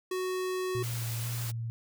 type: tone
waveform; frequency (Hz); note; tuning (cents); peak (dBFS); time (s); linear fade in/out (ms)
square; 370; F#4; 0; -31; 0.11-0.83; 5
type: tone with vibrato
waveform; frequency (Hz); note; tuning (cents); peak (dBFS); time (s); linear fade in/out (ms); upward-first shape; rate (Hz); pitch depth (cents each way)
sine; 116.54; A#2; 0; -32; 0.75-1.7; 0; square; 2.1; 23
type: noise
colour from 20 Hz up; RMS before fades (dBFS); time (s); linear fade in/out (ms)
white; -40; 0.82-1.52; 20
effects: none